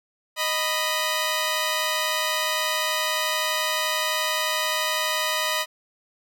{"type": "tone pair together", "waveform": "10% pulse", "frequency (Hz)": [621.3, 987.8], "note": ["D#5", "B5"], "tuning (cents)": [-3, 0], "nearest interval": "minor sixth", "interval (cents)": 803, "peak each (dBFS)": -17, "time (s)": [0.36, 5.66], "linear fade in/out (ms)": 50, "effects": []}